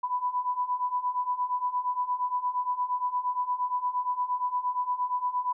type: beating tone pair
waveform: sine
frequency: 987.8 / 996.4 Hz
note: B5 / B5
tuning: 0 / +15 cents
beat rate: 8.6 Hz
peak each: -31 / -28 dBFS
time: 0.03-5.53 s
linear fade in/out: 10 ms
effects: none